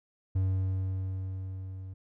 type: tone with level ramp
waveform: triangle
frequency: 94.5 Hz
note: F#2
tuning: 37 cents sharp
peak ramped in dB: -22 to -37 dBFS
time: 0.35-1.94 s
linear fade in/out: 10 ms
effects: none